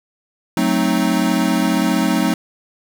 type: chord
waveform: square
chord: F# diminished seventh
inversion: none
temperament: equal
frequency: 185 / 220 / 261.6 / 311.1 Hz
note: F#3 / A3 / C4 / Eb4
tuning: 0 / 0 / 0 / 0 cents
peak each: -21 dBFS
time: 0.57-2.34 s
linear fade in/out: 2 ms
effects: none